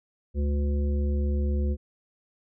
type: harmonic tone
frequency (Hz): 72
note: D2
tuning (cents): -34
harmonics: 1 / 3 / 5 / 7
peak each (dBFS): -23 / -33 / -37 / -40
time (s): 0.34-1.77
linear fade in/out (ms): 50
effects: none